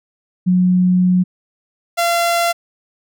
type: tone pair in turn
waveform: sine / sawtooth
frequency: 181.8 / 685.1 Hz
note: F#3 / F5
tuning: -30 / -33 cents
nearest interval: octave + major seventh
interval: 2297 cents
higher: second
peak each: -10 dBFS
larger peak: neither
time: 0.46-1.24 / 1.97-2.53 s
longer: first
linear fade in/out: 20 ms
effects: none